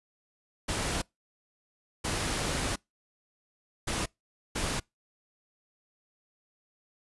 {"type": "noise bursts at uneven times", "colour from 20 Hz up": "pink", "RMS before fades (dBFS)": -31, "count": 4, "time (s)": [[0.68, 1.02], [2.04, 2.76], [3.87, 4.06], [4.55, 4.8]], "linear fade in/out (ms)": 10, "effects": ["noise-tail reverb RT60 0.2 s tail -26 dB re dry", "resampled to 24000 Hz"]}